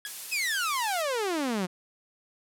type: tone with exponential decay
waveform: 25% pulse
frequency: 1669 Hz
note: G#6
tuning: 8 cents sharp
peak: -27 dBFS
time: 0.05-0.15 s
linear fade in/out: 1 ms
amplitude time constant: 20 ms
type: noise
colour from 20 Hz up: blue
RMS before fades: -36 dBFS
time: 0.06-1.02 s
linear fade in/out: 0 ms
type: exponential sweep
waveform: sawtooth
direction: down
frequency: 2637 to 172.9 Hz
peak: -23 dBFS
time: 0.31-1.67 s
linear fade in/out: 20 ms
effects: low-pass 12000 Hz 12 dB/octave